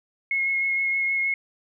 sine tone with vibrato, 2167 Hz, C#7, 40 cents flat, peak -21 dBFS, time 0.31-1.34 s, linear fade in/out 2 ms, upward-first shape sine, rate 6.4 Hz, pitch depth 13 cents each way, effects none

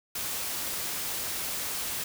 white noise, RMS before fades -33 dBFS, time 0.15-2.04 s, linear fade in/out 5 ms, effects none

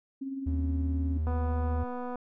sine tone with tremolo, 270.2 Hz, C#4, 44 cents flat, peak -31 dBFS, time 0.21-1.18 s, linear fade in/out 10 ms, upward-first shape sine, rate 19 Hz, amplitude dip 45%
triangle tone, 77.78 Hz, D#2, in tune, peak -25 dBFS, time 0.46-1.84 s, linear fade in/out 10 ms
click train, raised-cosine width 1 ms, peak -25 dBFS, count 220, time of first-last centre 1.27-2.157 s, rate 247 Hz
effects none

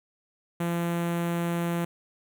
sawtooth tone with notch filter, 170.9 Hz, F3, 37 cents flat, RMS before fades -28 dBFS, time 0.6-1.85 s, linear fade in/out 5 ms, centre 4900 Hz, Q 0.91, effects none

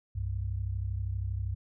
sine tone pair together, 65.41 / 98 Hz, C2 / G2, 0 / 0 cents, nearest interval perfect fifth, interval 700 cents, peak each -34 / -32 dBFS, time 0.15-1.55 s, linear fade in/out 10 ms, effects none

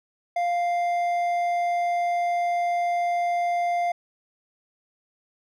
triangle tone with hard clipping, 698.5 Hz, F5, in tune, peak -23 dBFS, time 0.36-3.92 s, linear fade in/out 5 ms, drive 9 dB, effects none

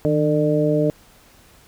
harmonic tone with a mistuned harmonic, 150 Hz, D3, 37 cents sharp, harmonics 1 / 2 / 3 / 4, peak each -21 / -21 / -21 / -21 dBFS, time 0.05-0.9 s, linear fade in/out 0 ms, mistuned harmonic 1, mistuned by +71 cents, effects pink hiss -51 dBFS RMS until 1.67 s

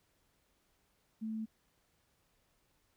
sine tone, 220 Hz, A3, in tune, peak -36 dBFS, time 1.21-1.46 s, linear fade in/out 20 ms, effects pink hiss -75 dBFS RMS until 2.96 s

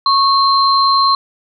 sine tone pair together, 1100 / 4135 Hz, C#6 / C8, -14 / -21 cents, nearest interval octave + major seventh, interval 2293 cents, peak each -10 / -15 dBFS, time 0.06-1.15 s, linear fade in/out 2 ms, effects none

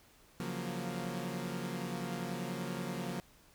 sawtooth chord, Gb major seventh, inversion second, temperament equal, 138.59 / 174.61 / 185 / 233.1 Hz, Db3 / F3 / Gb3 / Bb3, 0 / 0 / 0 / 0 cents, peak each -40 / -37 / -39 / -38 dBFS, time 0.4-3.2 s, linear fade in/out 0 ms, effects pink hiss -63 dBFS RMS until 3.54 s

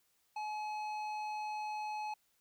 sine tone with tanh clipping, 850 Hz, G#5, 40 cents sharp, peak -39 dBFS, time 0.36-2.14 s, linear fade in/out 5 ms, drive 12 dB, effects white hiss -75 dBFS RMS until 2.4 s

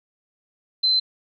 sine tone, 4074 Hz, C8, 47 cents flat, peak -16 dBFS, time 0.83-1 s, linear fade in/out 10 ms, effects none

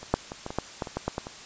clicks, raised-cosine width 1 ms, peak -27 / -6 / -21 / -19 / -20 / -11 / -14 / -22 / -14 / -12 / -15 / -22 dBFS, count 12, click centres 0.03 / 0.14 / 0.319 / 0.464 / 0.505 / 0.586 / 0.822 / 0.872 / 0.97 / 1.08 / 1.181 / 1.269 s, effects white hiss -44 dBFS RMS until 1.45 s + resampled to 16000 Hz

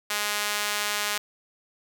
sawtooth tone with high-pass filter, 207.7 Hz, G#3, in tune, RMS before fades -28 dBFS, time 0.1-1.18 s, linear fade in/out 5 ms, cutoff 1400 Hz, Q 0.61, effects none

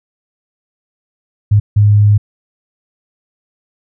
sine tone bursts at uneven times, 103.83 Hz, G#2, in tune, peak -5 dBFS, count 2, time 1.51-1.6 / 1.76-2.18 s, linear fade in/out 10 ms, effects none

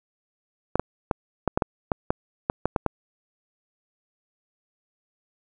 clicks, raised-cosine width 1 ms, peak -7 dBFS, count 12, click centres 0.756 / 0.796 / 1.112 / 1.477 / 1.575 / 1.622 / 1.918 / 2.105 / 2.499 / 2.656 / 2.762 / 2.863 s, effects none

